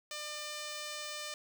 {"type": "tone", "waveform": "5% pulse", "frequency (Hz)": 599, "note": "D5", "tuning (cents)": 34, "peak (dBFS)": -28, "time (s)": [0.11, 1.34], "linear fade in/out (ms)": 2, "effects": ["11-bit"]}